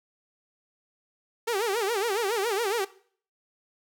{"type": "tone with vibrato", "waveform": "sawtooth", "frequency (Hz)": 427.7, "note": "A4", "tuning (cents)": -49, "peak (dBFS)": -21, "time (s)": [1.47, 2.85], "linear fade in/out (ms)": 10, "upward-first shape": "sine", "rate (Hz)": 7.2, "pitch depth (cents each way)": 200, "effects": ["noise-tail reverb RT60 0.5 s tail -18 dB re dry"]}